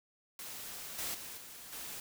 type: noise with level steps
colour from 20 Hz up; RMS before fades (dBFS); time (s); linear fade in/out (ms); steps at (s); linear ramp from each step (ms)
white; -45 / -38 / -46 / -50 / -44; 0.39-2; 2; 0.98 / 1.14 / 1.37 / 1.72; 10
effects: none